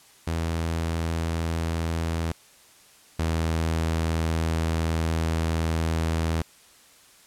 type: tone pair in turn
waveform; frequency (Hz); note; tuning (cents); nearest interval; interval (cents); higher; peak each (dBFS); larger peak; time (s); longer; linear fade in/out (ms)
sawtooth; 82.41 / 81.37; E2 / E2; 0 / -22; unison; 22; first; -21 / -19; second; 0.27-2.32 / 3.19-6.42; second; 5
effects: white hiss -54 dBFS RMS until 7.26 s + low-pass 11000 Hz 12 dB/octave